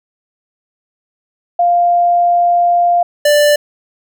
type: tone pair in turn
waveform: sine / square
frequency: 698.5 / 589.1 Hz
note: F5 / D5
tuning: 0 / +5 cents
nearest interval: minor third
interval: 295 cents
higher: first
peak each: -8 dBFS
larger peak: neither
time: 1.59-3.03 / 3.25-3.56 s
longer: first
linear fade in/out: 5 ms
effects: none